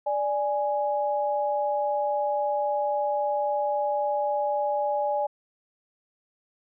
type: tone pair together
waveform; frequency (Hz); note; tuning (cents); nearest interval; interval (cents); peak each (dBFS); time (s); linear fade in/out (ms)
sine; 587.3 / 831; D5 / G#5; 0 / +1; tritone; 601; -26; 0.06-5.27; 10
effects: none